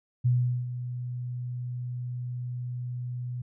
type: tone with ADSR envelope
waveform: sine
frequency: 123.47 Hz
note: B2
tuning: in tune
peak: -19 dBFS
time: 0.24-3.42 s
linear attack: 19 ms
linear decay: 400 ms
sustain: -12 dB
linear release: 7 ms
effects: none